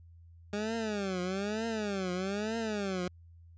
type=tone with vibrato; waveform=20% pulse; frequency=202.6 Hz; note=G#3; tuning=43 cents flat; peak=-27 dBFS; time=0.53-3.08 s; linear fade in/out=2 ms; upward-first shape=triangle; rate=1.1 Hz; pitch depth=230 cents each way; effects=added 84 Hz sine -52 dBFS peak until 3.57 s + resampled to 16000 Hz